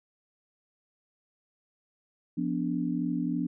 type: chord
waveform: sine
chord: B diminished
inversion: second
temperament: equal with one note detuned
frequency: 174.61 / 246.9 / 290 Hz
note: F3 / B3 / D4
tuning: 0 / 0 / -22 cents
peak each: -32 / -31 / -31 dBFS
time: 2.37-3.47 s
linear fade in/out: 10 ms
effects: none